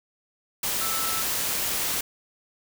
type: tone in noise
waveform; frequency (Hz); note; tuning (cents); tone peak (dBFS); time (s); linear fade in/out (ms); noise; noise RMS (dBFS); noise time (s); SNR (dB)
sine; 1318.5; E6; 0; -32; 0.81-1.22; 5; white; -27; 0.63-2.01; -8
effects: none